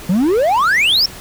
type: exponential sweep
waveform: triangle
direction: up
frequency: 168.1 to 5588 Hz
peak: -9 dBFS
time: 0.09-1.06 s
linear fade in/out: 5 ms
effects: pink hiss -34 dBFS RMS until 1.2 s